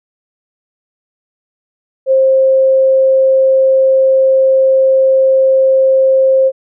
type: tone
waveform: sine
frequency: 530 Hz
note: C5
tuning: 22 cents sharp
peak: -6 dBFS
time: 2.06-6.52 s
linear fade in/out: 50 ms
effects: none